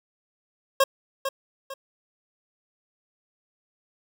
25% pulse tone with echo, 541 Hz, C#5, 42 cents flat, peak -12 dBFS, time 0.8-0.84 s, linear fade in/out 5 ms, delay 450 ms, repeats 2, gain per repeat -9 dB, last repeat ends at 1.74 s, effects none

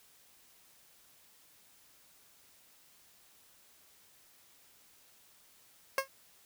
15% pulse tone with exponential decay, 540 Hz, C#5, 45 cents flat, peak -18 dBFS, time 5.98-6.08 s, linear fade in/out 2 ms, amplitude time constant 21 ms, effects white hiss -63 dBFS RMS until 6.45 s

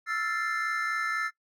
triangle chord, F major seventh, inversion third, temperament equal with one note detuned, 1318.5 / 1382.5 / 1760 / 2093 Hz, E6 / F6 / A6 / C7, 0 / -18 / 0 / 0 cents, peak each -30 / -33 / -30 / -34 dBFS, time 0.06-1.31 s, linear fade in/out 50 ms, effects noise-tail reverb RT60 0.1 s tail -19 dB re dry

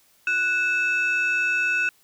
sine tone pair together, 1480 / 2618 Hz, F#6 / E7, 0 / -13 cents, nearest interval minor seventh, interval 987 cents, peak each -21 / -21 dBFS, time 0.27-1.89 s, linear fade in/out 2 ms, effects tanh soft clip ceiling -16 dBFS + white hiss -60 dBFS RMS until 2.03 s

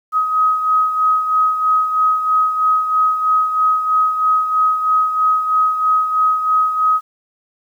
sine beating tone pair, 1263 / 1266.1 Hz, D#6 / D#6, +26 / +30 cents, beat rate 3.1 Hz, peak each -13 / -21 dBFS, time 0.12-7.01 s, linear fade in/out 50 ms, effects 8-bit

